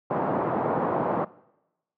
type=band-pass noise; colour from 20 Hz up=white; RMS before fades=-26 dBFS; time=0.1-1.25 s; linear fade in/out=10 ms; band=130 to 970 Hz; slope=24 dB/octave; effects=noise-tail reverb RT60 0.9 s tail -21 dB re dry